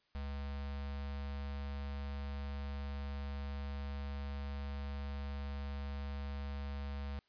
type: tone with notch filter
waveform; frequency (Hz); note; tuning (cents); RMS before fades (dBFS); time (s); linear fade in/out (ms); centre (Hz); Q
square; 70.2; C#2; +22; -41; 0.15-7.19; 0; 340; 1.9
effects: white hiss -75 dBFS RMS until 7.28 s + resampled to 11025 Hz